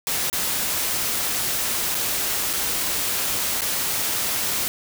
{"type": "noise with dropouts", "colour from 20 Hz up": "white", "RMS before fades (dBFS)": -24, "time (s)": [0.07, 4.68], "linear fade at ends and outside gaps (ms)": 0, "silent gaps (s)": [[0.299, 0.329], [1.946, 1.951], [2.53, 2.535], [3.608, 3.618]], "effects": []}